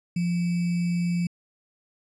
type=tone with sample-and-hold; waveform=sine; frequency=174 Hz; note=F3; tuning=6 cents flat; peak=-22 dBFS; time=0.16-1.27 s; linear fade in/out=5 ms; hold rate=2450 Hz; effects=resampled to 22050 Hz